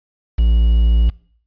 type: tone with quantisation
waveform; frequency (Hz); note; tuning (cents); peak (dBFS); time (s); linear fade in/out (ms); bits
triangle; 56.8; A#1; -44; -8; 0.38-1.1; 10; 6
effects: noise-tail reverb RT60 0.6 s tail -23 dB re dry + resampled to 11025 Hz